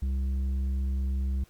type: tone with tanh clipping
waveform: triangle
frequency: 66.4 Hz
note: C2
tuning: 26 cents sharp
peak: -27 dBFS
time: 0.02-1.44 s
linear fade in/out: 5 ms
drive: 11 dB
effects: pink hiss -61 dBFS RMS until 1.49 s